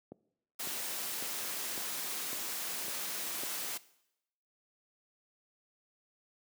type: click train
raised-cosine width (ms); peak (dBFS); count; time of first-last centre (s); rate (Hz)
2; -30; 7; 0.12-3.435; 1.81
type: noise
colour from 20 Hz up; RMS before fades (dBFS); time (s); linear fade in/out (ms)
white; -38; 0.59-3.78; 10
effects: noise-tail reverb RT60 0.8 s tail -19 dB re dry + high-pass 200 Hz 12 dB/octave